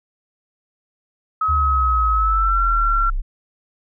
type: tone with pitch glide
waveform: sine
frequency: 1278 to 1361.8 Hz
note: D#6 to F6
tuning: +46 to -44 cents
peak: -16 dBFS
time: 1.41-3.1 s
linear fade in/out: 5 ms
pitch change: +110 cents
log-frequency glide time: 2.12-2.6 s
type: exponential sweep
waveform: sine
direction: down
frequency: 77.78 to 30.97 Hz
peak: -18 dBFS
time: 1.48-3.22 s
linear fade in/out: 20 ms
effects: none